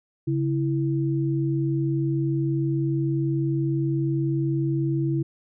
sine tone pair together, 138.69 / 329.6 Hz, C#3 / E4, +1 / 0 cents, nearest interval octave + minor third, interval 1499 cents, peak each -23 / -25 dBFS, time 0.27-5.23 s, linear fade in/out 10 ms, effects none

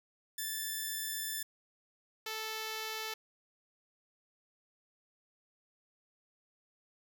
5% pulse tone pair in turn, 1756 / 439 Hz, A6 / A4, -4 / -4 cents, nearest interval 2 octaves, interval 2400 cents, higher first, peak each -25 / -26 dBFS, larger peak first, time 0.38-1.43 / 2.26-3.14 s, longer first, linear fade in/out 5 ms, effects none

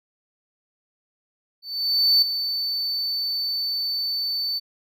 triangle tone with ADSR envelope, 4522 Hz, C#8, 34 cents sharp, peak -12 dBFS, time 1.62-4.6 s, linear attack 600 ms, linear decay 8 ms, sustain -10 dB, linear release 26 ms, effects none

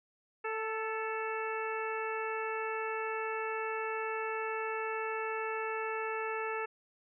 harmonic tone with a mistuned harmonic, 442.2 Hz, A4, 9 cents sharp, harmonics 1 / 2 / 3 / 4 / 5 / 6, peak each -37 / -40 / -40 / -42 / -45 / -44 dBFS, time 0.44-6.66 s, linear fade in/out 10 ms, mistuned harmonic 4, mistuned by -27 cents, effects none

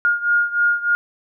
sine beating tone pair, 1421 / 1424.3 Hz, F6 / F6, +30 / +34 cents, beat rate 3.3 Hz, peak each -17 / -20 dBFS, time 0.05-0.95 s, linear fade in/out 0 ms, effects none

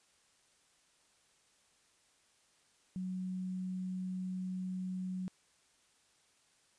sine tone with quantisation, 185 Hz, F#3, in tune, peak -36 dBFS, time 2.96-5.28 s, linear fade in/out 0 ms, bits 11, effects white hiss -70 dBFS RMS until 6.78 s + resampled to 22050 Hz

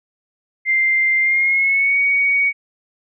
sine tone with pitch glide, 2093 to 2243 Hz, C7 to C#7, 0 to +20 cents, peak -13 dBFS, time 0.65-2.53 s, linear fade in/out 50 ms, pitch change +120 cents, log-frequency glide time 1.19-1.98 s, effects none

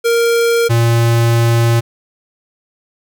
square tone pair in turn, 466.2 / 116.55 Hz, A#4 / A#2, 0 / 0 cents, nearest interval 2 octaves, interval 2400 cents, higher first, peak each -11 / -10 dBFS, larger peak second, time 0.04-0.69 / 0.69-1.81 s, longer second, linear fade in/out 20 ms, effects none

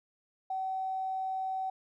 triangle tone with tanh clipping, 760 Hz, F#5, 46 cents sharp, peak -31 dBFS, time 0.5-1.7 s, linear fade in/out 5 ms, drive 3 dB, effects none

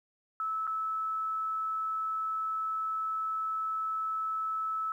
sine tone with dropouts, 1305 Hz, E6, 18 cents flat, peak -30 dBFS, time 0.4-4.92 s, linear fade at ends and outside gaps 1 ms, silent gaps 0.669-0.675 s, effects 11-bit

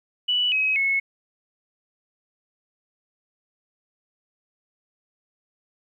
sine tone with pitch steps, 2959 / 2546 / 2191 Hz, F#7 / D#7 / C#7, -1 / +39 / -21 cents, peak -19 dBFS, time 0.28-1 s, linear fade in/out 10 ms, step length 240 ms, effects 10-bit

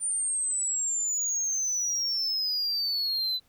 sine exponential sweep, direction down, 9180 to 3987 Hz, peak -23 dBFS, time 0-3.4 s, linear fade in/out 50 ms, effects tanh soft clip ceiling -25 dBFS + pink hiss -66 dBFS RMS until 3.48 s

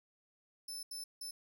25% pulse tone bursts at uneven times, 5274 Hz, E8, in tune, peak -37 dBFS, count 3, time 0.68-0.83 / 0.91-1.04 / 1.21-1.31 s, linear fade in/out 5 ms, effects none

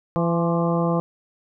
harmonic tone with a mistuned harmonic, 168.9 Hz, E3, 42 cents sharp, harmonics 1 / 2 / 3 / 4 / 5 / 6 / 7, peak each -21 / -27 / -25 / -29 / -32 / -30 / -33 dBFS, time 0.16-1 s, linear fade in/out 0 ms, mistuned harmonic 6, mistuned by +66 cents, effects none

